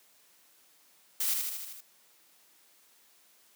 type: noise with echo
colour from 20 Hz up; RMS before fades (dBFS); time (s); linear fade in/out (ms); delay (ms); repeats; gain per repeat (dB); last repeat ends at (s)
blue; -30; 1.2-1.34; 5; 78; 6; -3; 1.808
effects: white hiss -63 dBFS RMS until 3.55 s + high-pass 200 Hz 12 dB/octave